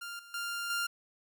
sawtooth tone with level steps, 1396.9 Hz, F6, in tune, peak -36 / -47 / -31 / -27 dBFS, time 0.01-0.87 s, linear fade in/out 10 ms, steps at 0.19 / 0.34 / 0.7 s, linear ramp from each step 2 ms, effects none

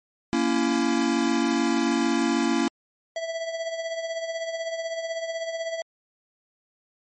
square chord, A# diminished, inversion none, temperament just, 233.1 / 279.7 / 335.6 Hz, A#3 / C#4 / E4, 0 / +16 / +31 cents, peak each -26 dBFS, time 0.33-2.68 s, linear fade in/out 0 ms
square tone with tremolo, 659 Hz, E5, 1 cent flat, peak -26 dBFS, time 3.16-5.82 s, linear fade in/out 2 ms, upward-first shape triangle, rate 16 Hz, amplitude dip 65%
effects MP3 32 kbps

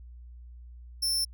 sawtooth tone, 5360 Hz, E8, 28 cents sharp, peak -23 dBFS, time 1.02-1.25 s, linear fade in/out 10 ms, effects added 60 Hz sine -44 dBFS peak until 1.33 s

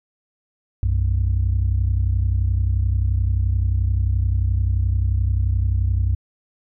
sine tone pair together, 63.4 / 94.88 Hz, B1 / F#2, +46 / +44 cents, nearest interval perfect fifth, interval 698 cents, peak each -18 dBFS, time 0.83-6.15 s, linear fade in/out 0 ms, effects tanh soft clip ceiling -11 dBFS

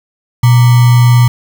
sine tone with sample-and-hold, 121.6 Hz, B2, 26 cents flat, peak -3 dBFS, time 0.43-1.28 s, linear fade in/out 5 ms, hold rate 1050 Hz, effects none

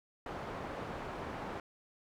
white low-pass noise, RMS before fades -42 dBFS, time 0.26-1.6 s, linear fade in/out 2 ms, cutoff 960 Hz, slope 12 dB/octave, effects none

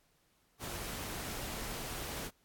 pink noise, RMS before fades -41 dBFS, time 0.59-2.31 s, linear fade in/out 50 ms, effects pink hiss -72 dBFS RMS until 2.44 s + AAC 64 kbps

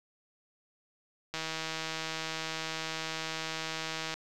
click train, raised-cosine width 0.2 ms, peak -18 dBFS, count 449, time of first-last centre 1.34-4.14 s, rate 160 Hz, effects 10-bit

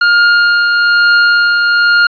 45% pulse tone with tremolo, 1414 Hz, F6, 21 cents sharp, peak -5 dBFS, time 0.01-2.07 s, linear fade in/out 5 ms, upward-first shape triangle, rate 1.1 Hz, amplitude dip 35%, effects resampled to 11025 Hz + 7-bit

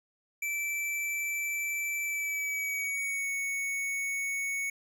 square tone with pitch glide, 2326 to 2220 Hz, D7 to C#7, -17 to +2 cents, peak -31 dBFS, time 0.42-4.7 s, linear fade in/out 5 ms, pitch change -81 cents, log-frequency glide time 2.03-3.28 s, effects none

